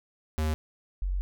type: tone pair in turn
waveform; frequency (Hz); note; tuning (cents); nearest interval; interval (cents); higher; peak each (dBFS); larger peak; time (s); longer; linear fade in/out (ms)
square / sine; 77.78 / 46.25; D#2 / F#1; 0 / 0; major sixth; 900; first; -26; neither; 0.38-0.54 / 1.02-1.21; second; 0
effects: none